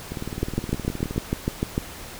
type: two click trains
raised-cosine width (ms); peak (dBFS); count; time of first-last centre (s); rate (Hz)
3; -9 / -17; 10 / 21; 0.43-1.779 / 0.12-1.162; 6.67 / 19.2
effects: pink hiss -39 dBFS RMS until 2.19 s